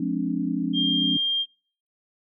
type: chord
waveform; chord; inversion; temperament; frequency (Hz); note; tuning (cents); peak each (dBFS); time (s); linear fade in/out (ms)
sine; D half-diminished seventh; first; just; 176.2 / 211.4 / 264.3 / 293.7; F3 / Ab3 / C4 / D4; +16 / +31 / +18 / 0; -29 / -30 / -27 / -28; 0-1.17; 5
type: tone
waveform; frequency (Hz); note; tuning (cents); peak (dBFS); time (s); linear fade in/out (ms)
sine; 3201; G7; +36; -21; 0.73-1.46; 50
effects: noise-tail reverb RT60 0.5 s tail -25 dB re dry